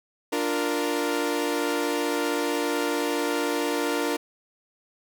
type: chord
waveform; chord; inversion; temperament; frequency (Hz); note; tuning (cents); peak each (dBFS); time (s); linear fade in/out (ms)
sawtooth; Bb major; first; equal; 293.7 / 349.2 / 466.2; D4 / F4 / Bb4; 0 / 0 / 0; -24 / -26 / -24; 0.32-4.17; 10
effects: none